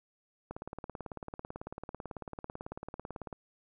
click train, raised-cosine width 1 ms, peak -26 dBFS, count 52, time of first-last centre 0.51-3.328 s, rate 18.1 Hz, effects none

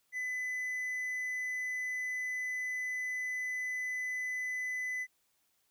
triangle tone, 2006 Hz, B6, 26 cents sharp, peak -32 dBFS, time 0.12-5.07 s, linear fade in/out 50 ms, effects white hiss -75 dBFS RMS until 5.7 s

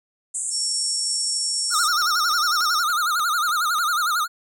pink band-pass noise, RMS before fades -27 dBFS, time 0.34-1.88 s, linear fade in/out 10 ms, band 7200 to 9300 Hz, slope 96 dB/octave
sine tone, 5470 Hz, F8, 37 cents flat, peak -24 dBFS, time 0.5-2.84 s, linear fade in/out 50 ms
square tone with vibrato, 1318.5 Hz, E6, in tune, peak -20 dBFS, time 1.7-4.28 s, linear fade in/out 50 ms, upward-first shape sine, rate 11 Hz, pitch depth 160 cents each way
click train, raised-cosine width 0.2 ms, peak -22 dBFS, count 7, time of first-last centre 2.02-3.785 s, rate 3.4 Hz
effects none

